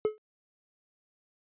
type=tone with exponential decay; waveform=triangle; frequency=428.7 Hz; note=A4; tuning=45 cents flat; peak=-18 dBFS; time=0.05-0.18 s; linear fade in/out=0 ms; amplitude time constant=28 ms; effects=high-pass 100 Hz 12 dB/octave + resampled to 8000 Hz